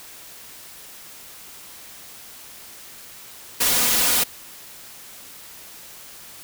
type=noise with comb filter; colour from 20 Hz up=white; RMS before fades=-19 dBFS; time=3.6-4.24 s; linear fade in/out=10 ms; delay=4.1 ms; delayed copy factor=+0.65; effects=white hiss -42 dBFS RMS until 6.43 s